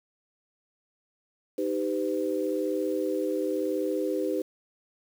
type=chord; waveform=sine; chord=Eb augmented; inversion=none; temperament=equal with one note detuned; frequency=311.1 / 392 / 506.6 Hz; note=Eb4 / G4 / B4; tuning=0 / 0 / +44 cents; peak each=-30 dBFS; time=1.58-4.42 s; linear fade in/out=5 ms; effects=8-bit